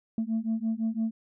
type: beating tone pair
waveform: sine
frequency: 220.8 / 226.7 Hz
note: A3 / A#3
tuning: +6 / -48 cents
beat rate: 5.9 Hz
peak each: -28 dBFS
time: 0.18-1.11 s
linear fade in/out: 2 ms
effects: tanh soft clip ceiling -22 dBFS